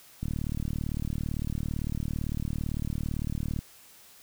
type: click train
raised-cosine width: 5 ms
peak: -19 dBFS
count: 128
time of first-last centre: 0.23-3.59 s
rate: 37.8 Hz
effects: white hiss -54 dBFS RMS until 4.22 s